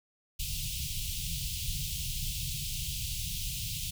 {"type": "band-stop noise", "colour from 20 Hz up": "pink", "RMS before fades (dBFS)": -35, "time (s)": [0.39, 3.91], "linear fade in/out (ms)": 10, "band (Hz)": [160, 2700], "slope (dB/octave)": 48, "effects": []}